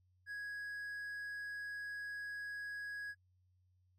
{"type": "tone", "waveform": "triangle", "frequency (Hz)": 1661.2, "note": "G#6", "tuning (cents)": 0, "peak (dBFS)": -40, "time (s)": [0.26, 3.15], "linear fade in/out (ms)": 50, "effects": ["added 91 Hz sine -70 dBFS peak until 3.98 s", "AAC 48 kbps"]}